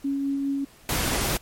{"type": "tone with tremolo", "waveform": "sine", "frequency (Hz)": 277.2, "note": "C#4", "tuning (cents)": 0, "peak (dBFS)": -22, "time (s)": [0.04, 0.65], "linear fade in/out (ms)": 10, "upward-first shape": "triangle", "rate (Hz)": 4.9, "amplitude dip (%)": 25}
{"type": "noise", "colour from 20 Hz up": "pink", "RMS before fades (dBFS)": -25, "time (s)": [0.89, 1.37], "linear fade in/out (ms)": 2}
{"effects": ["pink hiss -53 dBFS RMS until 1.41 s", "MP3 64 kbps"]}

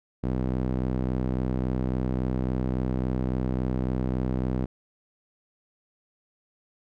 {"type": "tone with band-pass filter", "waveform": "sawtooth", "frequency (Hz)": 63.6, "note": "C2", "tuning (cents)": -48, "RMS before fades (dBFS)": -27, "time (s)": [0.23, 4.66], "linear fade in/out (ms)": 10, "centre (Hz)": 230, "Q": 0.79, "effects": []}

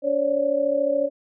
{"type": "tone cluster", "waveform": "sine", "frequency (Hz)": [285, 544, 578], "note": ["C#4", "C#5", "D5"], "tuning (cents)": [48, -33, -28], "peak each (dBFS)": [-29, -22, -22], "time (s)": [0.02, 1.1], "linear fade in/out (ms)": 50, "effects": []}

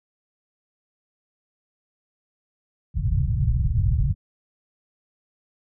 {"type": "low-pass noise", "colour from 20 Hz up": "white", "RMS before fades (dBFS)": -21, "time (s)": [2.94, 4.15], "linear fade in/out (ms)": 50, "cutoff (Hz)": 140, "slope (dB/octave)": 48, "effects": []}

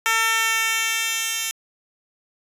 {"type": "tone with high-pass filter sweep", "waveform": "10% pulse", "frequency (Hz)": 449.9, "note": "A4", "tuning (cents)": 39, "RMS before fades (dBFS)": -22, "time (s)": [0.06, 1.51], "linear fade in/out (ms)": 0, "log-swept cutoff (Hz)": [1200, 4000], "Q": 0.86, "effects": ["resampled to 32000 Hz"]}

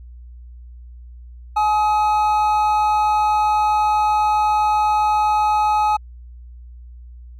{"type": "tone pair together", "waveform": "triangle", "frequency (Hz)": [847.7, 1265], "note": ["G#5", "D#6"], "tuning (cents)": [35, 28], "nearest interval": "perfect fifth", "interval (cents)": 693, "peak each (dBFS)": [-13, -21], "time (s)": [1.56, 5.97], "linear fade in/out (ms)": 10, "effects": ["added 60 Hz sine -36 dBFS peak until 7.39 s"]}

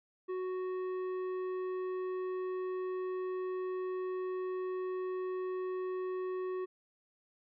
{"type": "tone with tanh clipping", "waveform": "sine", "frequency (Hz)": 370, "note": "F#4", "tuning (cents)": 0, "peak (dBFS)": -36, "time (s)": [0.28, 6.66], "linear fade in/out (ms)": 20, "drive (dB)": 10, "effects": []}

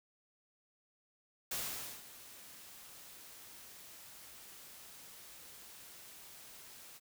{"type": "noise with ADSR envelope", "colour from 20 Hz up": "white", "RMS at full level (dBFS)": -38, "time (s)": [1.51, 7], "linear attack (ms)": 7, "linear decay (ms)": 500, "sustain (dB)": -16, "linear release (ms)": 37, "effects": []}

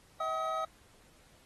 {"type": "tone cluster", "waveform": "triangle", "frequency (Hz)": [641, 766, 1271], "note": ["E5", "G5", "D#6"], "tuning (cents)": [-49, -40, 36], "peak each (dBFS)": [-34, -38, -32], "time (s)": [0.2, 0.65], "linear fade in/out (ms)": 5, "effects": ["pink hiss -63 dBFS RMS until 1.45 s", "AAC 32 kbps"]}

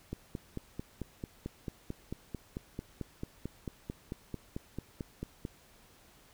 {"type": "click train", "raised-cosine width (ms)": 3, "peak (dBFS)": -24, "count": 25, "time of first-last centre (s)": [0.13, 5.452], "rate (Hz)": 4.51, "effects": ["pink hiss -61 dBFS RMS until 6.33 s"]}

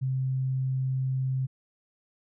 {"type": "tone", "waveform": "sine", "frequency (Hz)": 131.3, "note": "C3", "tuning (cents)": 6, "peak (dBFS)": -25, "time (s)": [0.01, 1.47], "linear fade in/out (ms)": 20, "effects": []}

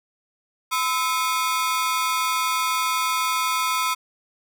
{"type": "ring-modulated tone", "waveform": "sawtooth", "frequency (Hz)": 1162, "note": "D6", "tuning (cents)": -19, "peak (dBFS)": -14, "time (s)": [0.71, 3.95], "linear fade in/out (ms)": 20, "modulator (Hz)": 144, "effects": []}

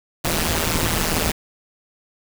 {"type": "noise with amplitude modulation", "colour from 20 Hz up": "pink", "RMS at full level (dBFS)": -17, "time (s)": [0.24, 1.32], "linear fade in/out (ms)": 10, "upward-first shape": "sine", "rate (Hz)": 161, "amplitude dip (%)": 95, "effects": []}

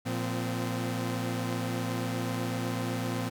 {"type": "tone cluster", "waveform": "sawtooth", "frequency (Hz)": [114.8, 174.4, 257.7], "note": ["A#2", "F3", "C4"], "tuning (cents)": [-26, -2, -26], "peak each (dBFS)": [-29, -33, -30], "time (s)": [0.05, 3.3], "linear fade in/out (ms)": 20, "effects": []}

